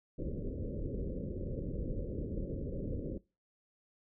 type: low-pass noise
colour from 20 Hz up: pink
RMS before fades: -38 dBFS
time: 0.18-3.18 s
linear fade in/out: 10 ms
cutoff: 560 Hz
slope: 96 dB/octave
effects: noise-tail reverb RT60 0.3 s tail -23 dB re dry